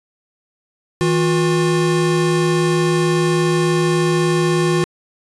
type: tone pair together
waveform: square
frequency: 161.15 / 357.2 Hz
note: E3 / F4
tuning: -39 / +39 cents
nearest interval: octave + major second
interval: 1378 cents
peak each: -18 / -17 dBFS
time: 1.01-4.84 s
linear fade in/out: 0 ms
effects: resampled to 24000 Hz